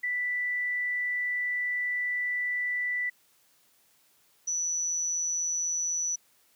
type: tone pair in turn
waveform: sine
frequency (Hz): 1975 / 5932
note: B6 / F#8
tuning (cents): 0 / +4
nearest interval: octave + perfect fifth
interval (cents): 1904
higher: second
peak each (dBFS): -27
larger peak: neither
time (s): 0.03-3.1 / 4.47-6.16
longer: first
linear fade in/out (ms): 10
effects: white hiss -65 dBFS RMS until 6.55 s + high-pass 80 Hz 12 dB/octave